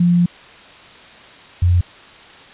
sine tone pair in turn, 174.61 / 88.32 Hz, F3 / F2, 0 / +20 cents, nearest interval octave, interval 1180 cents, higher first, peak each -10 dBFS, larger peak neither, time 0-0.26 / 1.62-1.81 s, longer first, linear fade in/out 5 ms, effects white hiss -41 dBFS RMS until 2.53 s + resampled to 8000 Hz

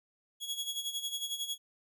sawtooth tone with tremolo, 3338 Hz, G#7, 8 cents sharp, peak -29 dBFS, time 0.4-1.58 s, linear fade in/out 50 ms, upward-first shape sine, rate 11 Hz, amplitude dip 70%, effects none

